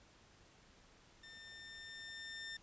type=tone with level ramp; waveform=20% pulse; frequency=1800 Hz; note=A6; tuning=39 cents sharp; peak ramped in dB=-49 to -39 dBFS; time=1.23-2.57 s; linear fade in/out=5 ms; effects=pink hiss -65 dBFS RMS until 2.62 s + resampled to 16000 Hz